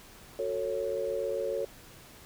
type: chord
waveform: sine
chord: F# minor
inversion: none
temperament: equal with one note detuned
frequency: 370 / 447.4 / 554.4 Hz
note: F#4 / A4 / C#5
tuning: 0 / +29 / 0 cents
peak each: -37 / -33 / -32 dBFS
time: 0.39-1.65 s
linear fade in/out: 2 ms
effects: pink hiss -52 dBFS RMS until 2.25 s